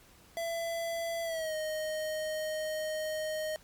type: tone with pitch glide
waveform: square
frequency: 670 to 621.5 Hz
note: E5 to D#5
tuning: +28 to -2 cents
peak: -33 dBFS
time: 0.37-3.56 s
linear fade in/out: 0 ms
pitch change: -130 cents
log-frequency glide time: 1.23-1.54 s
effects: pink hiss -59 dBFS RMS until 3.63 s + MP3 96 kbps